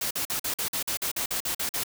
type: noise bursts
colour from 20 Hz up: white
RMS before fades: -29 dBFS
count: 13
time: 0.01-1.836 s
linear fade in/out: 5 ms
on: 98 ms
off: 46 ms
effects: none